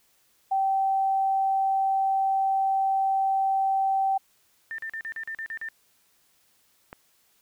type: tone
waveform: sine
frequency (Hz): 775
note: G5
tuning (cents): -20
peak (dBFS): -21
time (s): 0.51-4.18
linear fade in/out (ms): 10
type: tone bursts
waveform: sine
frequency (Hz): 1795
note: A6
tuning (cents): +34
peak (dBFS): -31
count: 9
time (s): 4.71-5.687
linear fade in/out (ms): 0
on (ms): 73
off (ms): 40
type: click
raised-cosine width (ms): 0.5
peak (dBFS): -24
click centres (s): 6.929
effects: white hiss -65 dBFS RMS until 7.41 s